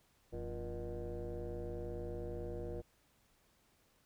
sine tone with frequency modulation, 220.2 Hz, A3, 2 cents sharp, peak -38 dBFS, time 0.32-2.82 s, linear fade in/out 20 ms, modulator 129 Hz, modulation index 2.7, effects tanh soft clip ceiling -36 dBFS + pink hiss -72 dBFS RMS until 4.05 s

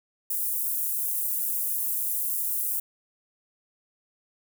pink high-pass noise, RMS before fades -28 dBFS, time 0.3-2.8 s, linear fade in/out 5 ms, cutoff 11000 Hz, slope 24 dB/octave, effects none

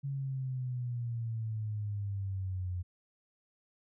sine exponential sweep, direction down, 140 to 88.8 Hz, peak -33 dBFS, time 0.03-2.83 s, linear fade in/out 20 ms, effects none

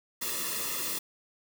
white noise with comb filter, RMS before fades -33 dBFS, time 0.21-0.99 s, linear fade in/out 10 ms, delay 1.3 ms, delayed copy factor -1, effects none

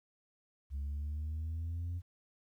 sine linear sweep, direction up, 68.6 to 88.5 Hz, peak -33 dBFS, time 0.7-2.02 s, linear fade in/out 50 ms, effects tanh soft clip ceiling -34 dBFS + 12-bit

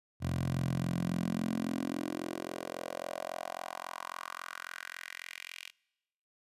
10% pulse tone with high-pass filter sweep, 43.65 Hz, F1, in tune, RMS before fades -37 dBFS, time 0.2-5.72 s, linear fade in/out 50 ms, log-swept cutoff 100 to 2700 Hz, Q 3.2, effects noise-tail reverb RT60 1.0 s tail -25 dB re dry + resampled to 32000 Hz

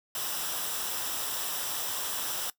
white noise with comb filter, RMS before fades -33 dBFS, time 0.15-2.5 s, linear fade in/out 2 ms, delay 0.45 ms, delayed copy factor -0.55, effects noise-tail reverb RT60 0.1 s tail -19 dB re dry

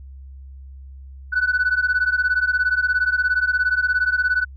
sine beating tone pair, 1480 / 1497 Hz, F#6 / F#6, 0 / +20 cents, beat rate 17 Hz, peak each -19 / -18 dBFS, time 1.32-4.45 s, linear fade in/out 20 ms, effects tanh soft clip ceiling -12 dBFS + added 67 Hz sine -36 dBFS peak until 4.56 s

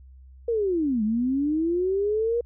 sine linear two-way sweep, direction down then up, 480 to 207.7 to 480 Hz, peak -21 dBFS, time 0.48-2.41 s, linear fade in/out 5 ms, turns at 1.03 s, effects added 65 Hz sine -45 dBFS peak until 2.45 s

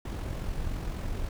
brown noise with amplitude modulation, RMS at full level -31 dBFS, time 0.05-1.29 s, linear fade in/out 5 ms, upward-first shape sine, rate 43.8 Hz, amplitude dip 40%, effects none

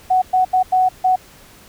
sine tone bursts at uneven times, 743 Hz, F#5, 7 cents sharp, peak -11 dBFS, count 5, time 0.1-0.22 / 0.33-0.45 / 0.53-0.63 / 0.72-0.89 / 1.04-1.16 s, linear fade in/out 10 ms, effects pink hiss -45 dBFS RMS until 1.68 s

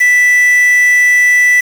triangle tone with quantisation, 1975.5 Hz, B6, in tune, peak -4 dBFS, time 0-1.61 s, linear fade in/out 10 ms, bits 4, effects none

